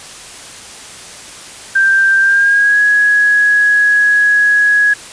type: tone with pitch glide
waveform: sine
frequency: 1577 to 1669.8 Hz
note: G6 to G#6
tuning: +10 to +9 cents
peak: -7 dBFS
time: 1.75-4.94 s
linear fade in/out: 10 ms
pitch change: +99 cents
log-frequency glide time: 2.21-2.8 s
effects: white hiss -32 dBFS RMS until 5.12 s + resampled to 22050 Hz